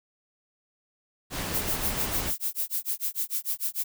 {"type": "noise", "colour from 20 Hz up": "pink", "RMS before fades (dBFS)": -32, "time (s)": [1.3, 2.33], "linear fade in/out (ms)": 50}
{"type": "noise with tremolo", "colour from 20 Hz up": "violet", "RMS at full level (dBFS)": -27, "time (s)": [1.53, 3.84], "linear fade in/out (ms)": 20, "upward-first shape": "sine", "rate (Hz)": 6.7, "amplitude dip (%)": 100}
{"effects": []}